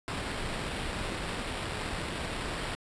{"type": "noise with sample-and-hold", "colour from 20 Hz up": "pink", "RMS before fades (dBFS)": -35, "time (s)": [0.08, 2.75], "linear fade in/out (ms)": 0, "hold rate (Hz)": 6300, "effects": ["resampled to 22050 Hz"]}